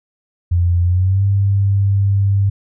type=tone with pitch glide; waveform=sine; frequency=87.31 to 99.14 Hz; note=F2 to G2; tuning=0 to +20 cents; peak=-11 dBFS; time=0.51-2.5 s; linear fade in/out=10 ms; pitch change=+220 cents; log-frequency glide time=0.83-1.24 s; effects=none